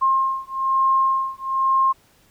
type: beating tone pair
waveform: sine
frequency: 1065 / 1066.1 Hz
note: C6 / C6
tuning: +30 / +32 cents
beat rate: 1.1 Hz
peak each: -20 / -20 dBFS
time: 0.01-1.93 s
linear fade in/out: 20 ms
effects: pink hiss -57 dBFS RMS until 2.3 s